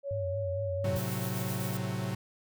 sine tone, 559 Hz, C#5, 14 cents sharp, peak -32 dBFS, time 0.03-1.01 s, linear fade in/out 50 ms
sine tone with vibrato, 96.1 Hz, G2, 34 cents flat, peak -33 dBFS, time 0.11-0.97 s, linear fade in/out 0 ms, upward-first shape sine, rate 4.4 Hz, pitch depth 120 cents each way
45% pulse chord, F# diminished, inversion first, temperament equal, 110 / 130.81 / 185 Hz, A2 / C3 / F#3, 0 / 0 / 0 cents, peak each -36 dBFS, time 0.84-2.15 s, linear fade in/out 5 ms
blue noise with tremolo, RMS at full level -40 dBFS, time 0.96-1.77 s, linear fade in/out 2 ms, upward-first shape triangle, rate 7.7 Hz, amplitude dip 45%
effects none

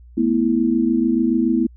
sine chord, A suspended second, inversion none, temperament equal with one note detuned, 220 / 246.9 / 327.9 Hz, A3 / B3 / E4, 0 / 0 / -9 cents, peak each -21 / -18 / -19 dBFS, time 0.17-1.67 s, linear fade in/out 10 ms, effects added 60 Hz sine -41 dBFS peak until 1.76 s

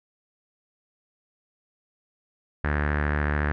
sawtooth tone with low-pass filter, 73.9 Hz, D2, 11 cents sharp, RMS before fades -25 dBFS, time 2.64-3.52 s, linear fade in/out 0 ms, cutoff 1700 Hz, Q 5.3, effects none

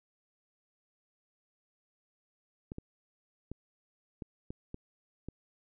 clicks, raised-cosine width 3 ms, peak -27 dBFS, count 7, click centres 2.719 / 2.784 / 3.516 / 4.222 / 4.505 / 4.744 / 5.286 s, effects none

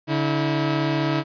sawtooth tone pair together, 143.9 / 323.2 Hz, D3 / E4, -35 / -34 cents, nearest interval octave + major second, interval 1401 cents, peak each -19 dBFS, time 0.07-1.24 s, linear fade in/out 50 ms, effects resampled to 11025 Hz

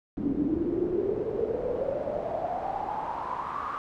brown noise with band-pass filter sweep, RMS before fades -30 dBFS, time 0.17-3.78 s, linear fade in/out 0 ms, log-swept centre 270 to 1200 Hz, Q 8.5, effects none

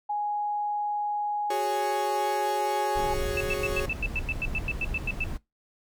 sine tone with pitch glide, 830.6 to 836.4 Hz, G#5 to G#5, 0 to +12 cents, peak -26 dBFS, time 0.09-3.14 s, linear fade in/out 10 ms, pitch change +12 cents, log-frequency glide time 1.84-2.51 s
45% pulse chord, F# suspended second, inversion none, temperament equal, 370 / 415.3 / 554.4 Hz, F#4 / G#4 / C#5, 0 / 0 / 0 cents, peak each -33 dBFS, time 1.5-3.86 s, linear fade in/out 5 ms
brown noise, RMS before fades -33 dBFS, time 2.95-5.38 s, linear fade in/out 20 ms
sine tone bursts, 2637 Hz, E7, in tune, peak -26 dBFS, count 15, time 3.37-5.24 s, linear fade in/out 2 ms, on 36 ms, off 95 ms
effects noise-tail reverb RT60 0.2 s tail -22 dB re dry

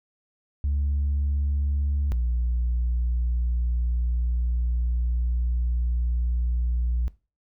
sine tone pair in turn, 71.1 / 59.79 Hz, C#2 / A#1, +45 / +45 cents, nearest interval minor third, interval 300 cents, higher first, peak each -20 dBFS, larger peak neither, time 0.64-2.12 / 2.12-7.08 s, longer second, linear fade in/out 0 ms, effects noise-tail reverb RT60 0.3 s tail -19 dB re dry + tanh soft clip ceiling -19 dBFS

